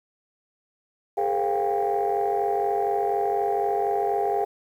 sine tone cluster, 407.8 / 451.9 / 519 / 704 / 797 Hz, G#4 / A4 / C5 / F5 / G5, -32 / +46 / -14 / +14 / +28 cents, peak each -25 / -31 / -33 / -26 / -25 dBFS, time 1.17-4.45 s, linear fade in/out 10 ms, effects tanh soft clip ceiling -15 dBFS + 9-bit

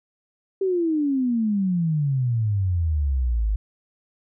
sine exponential sweep, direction down, 392.5 to 50 Hz, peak -19 dBFS, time 0.61-3.56 s, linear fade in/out 5 ms, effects none

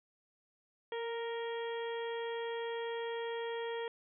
harmonic tone with a mistuned harmonic, 466.2 Hz, A#4, in tune, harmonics 1 / 2 / 3 / 4 / 5 / 6 / 7, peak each -37 / -44 / -53 / -47 / -54 / -57 / -50 dBFS, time 0.92-3.88 s, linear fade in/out 2 ms, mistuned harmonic 1, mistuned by -16 cents, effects none

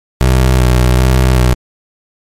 25% pulse tone with vibrato, 63 Hz, B1, 35 cents sharp, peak -3 dBFS, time 0.21-1.54 s, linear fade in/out 0 ms, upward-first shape square, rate 1.3 Hz, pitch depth 25 cents each way, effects MP3 64 kbps

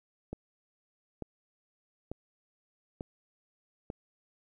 click train, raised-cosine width 2 ms, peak -24 dBFS, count 5, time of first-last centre 0.33-3.901 s, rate 1.12 Hz, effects 11-bit

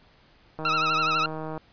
click train, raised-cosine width 1 ms, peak -21 dBFS, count 156, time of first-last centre 0.59-1.577 s, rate 157 Hz
sawtooth tone with vibrato, 1318.5 Hz, E6, in tune, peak -18 dBFS, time 0.65-1.26 s, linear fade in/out 2 ms, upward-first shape triangle, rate 12 Hz, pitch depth 100 cents each way
effects pink hiss -58 dBFS RMS until 1.72 s + resampled to 11025 Hz

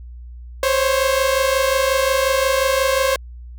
sawtooth tone pair together, 523.3 / 548.9 Hz, C5 / C#5, 0 / -17 cents, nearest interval minor second, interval 83 cents, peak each -14 / -15 dBFS, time 0.63-3.16 s, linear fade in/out 2 ms, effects added 60 Hz sine -33 dBFS peak until 3.58 s

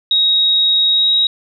sine tone with pitch glide, 3785 to 3809 Hz, A#7 to A#7, +26 to +37 cents, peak -10 dBFS, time 0.11-1.27 s, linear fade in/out 2 ms, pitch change +11 cents, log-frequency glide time 0.9-1.13 s, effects none

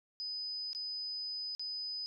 sine tone with dropouts, 5000 Hz, D#8, 8 cents sharp, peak -37 dBFS, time 0.2-2.06 s, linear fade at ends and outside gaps 0 ms, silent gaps 0.731-0.749 / 1.55-1.595 s, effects 13-bit

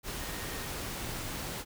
sine tone in noise, 1852 Hz, A#6, 12 cents flat, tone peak -49 dBFS, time 0.17-0.7 s, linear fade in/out 50 ms, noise pink, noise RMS -38 dBFS, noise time 0.03-1.65 s, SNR -14 dB, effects none

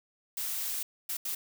blue noise bursts at uneven times, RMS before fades -34 dBFS, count 3, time 0.37-0.83 / 1.09-1.17 / 1.25-1.35 s, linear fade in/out 5 ms, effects none

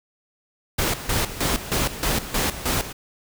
pink noise with tremolo, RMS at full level -22 dBFS, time 0.78-2.93 s, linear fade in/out 10 ms, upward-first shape square, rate 3.2 Hz, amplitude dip 75%, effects none

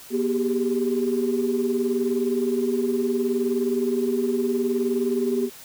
sine tone cluster, 240.9 / 387.5 / 406.8 Hz, B3 / G4 / G#4, -43 / -20 / -36 cents, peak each -24 / -23 / -27 dBFS, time 0.1-5.5 s, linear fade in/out 50 ms, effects tanh soft clip ceiling -12 dBFS + white hiss -44 dBFS RMS until 5.64 s

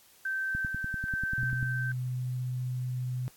sine tone with tremolo, 1553 Hz, G6, 17 cents flat, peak -29 dBFS, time 0.25-1.92 s, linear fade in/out 5 ms, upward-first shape square, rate 1.2 Hz, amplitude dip 30%
click train, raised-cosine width 5 ms, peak -24 dBFS, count 12, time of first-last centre 0.55-1.628 s, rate 10.2 Hz
sine tone, 126.2 Hz, B2, 38 cents sharp, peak -30 dBFS, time 1.38-3.28 s, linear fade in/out 0 ms
effects white hiss -59 dBFS RMS until 3.36 s + AAC 64 kbps

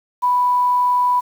sine tone with quantisation, 987.8 Hz, B5, in tune, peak -13 dBFS, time 0.22-1.21 s, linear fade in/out 20 ms, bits 7, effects none

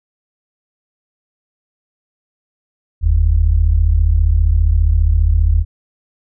sine tone pair together, 44.58 / 79.5 Hz, F1 / D#2, +36 / +38 cents, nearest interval minor seventh, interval 1002 cents, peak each -12 dBFS, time 3.01-5.65 s, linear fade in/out 50 ms, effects none

